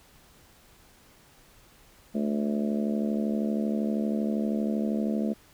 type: harmonic tone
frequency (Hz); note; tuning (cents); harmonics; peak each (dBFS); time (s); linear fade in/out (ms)
72.7; D2; -17; 3 / 4 / 5 / 6 / 7 / 8 / 9; -26 / -35 / -36 / -42 / -38 / -40 / -39; 2.14-5.34; 20
effects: pink hiss -57 dBFS RMS until 5.53 s